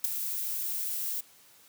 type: noise with ADSR envelope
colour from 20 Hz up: violet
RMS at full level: -23 dBFS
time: 0.04-1.21 s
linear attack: 6 ms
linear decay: 12 ms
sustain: -10 dB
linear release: 10 ms
effects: white hiss -58 dBFS RMS until 1.68 s + high-pass 80 Hz 12 dB/octave